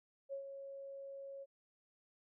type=tone with ADSR envelope; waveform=sine; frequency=550 Hz; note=C#5; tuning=14 cents flat; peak=-39 dBFS; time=0.29-1.46 s; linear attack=38 ms; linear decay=100 ms; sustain=-7 dB; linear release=36 ms; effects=none